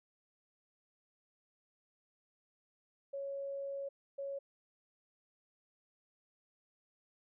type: tone bursts at uneven times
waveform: sine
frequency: 554.4 Hz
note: C#5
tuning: in tune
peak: -38 dBFS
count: 2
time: 3.13-3.89 / 4.18-4.39 s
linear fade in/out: 10 ms
effects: none